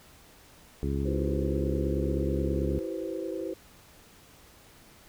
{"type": "harmonic tone", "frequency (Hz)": 69.3, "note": "C#2", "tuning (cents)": 0, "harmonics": [1, 2, 3, 4, 5, 6], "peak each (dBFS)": [-30, -33, -35, -36, -37, -38], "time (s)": [0.83, 2.79], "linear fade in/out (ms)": 0}
{"type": "chord", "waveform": "sine", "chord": "C major seventh", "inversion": "first", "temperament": "equal with one note detuned", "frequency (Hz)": [329.6, 382.4, 493.9, 523.3], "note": ["E4", "G4", "B4", "C5"], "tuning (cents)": [0, -43, 0, 0], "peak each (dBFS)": [-35, -36, -40, -38], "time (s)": [1.05, 3.54], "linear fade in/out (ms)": 10}
{"effects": ["pink hiss -55 dBFS RMS until 5.08 s"]}